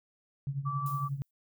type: tone with tremolo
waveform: sine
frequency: 138.59 Hz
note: C#3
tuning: in tune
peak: -28 dBFS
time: 0.47-1.22 s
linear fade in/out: 0 ms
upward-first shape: triangle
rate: 11 Hz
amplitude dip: 85%
type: tone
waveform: sine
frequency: 1159 Hz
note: D6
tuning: 23 cents flat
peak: -33 dBFS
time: 0.65-1.09 s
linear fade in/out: 20 ms
type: noise with exponential decay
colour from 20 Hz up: violet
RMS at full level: -44 dBFS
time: 0.86-1.31 s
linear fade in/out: 2 ms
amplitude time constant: 97 ms
effects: none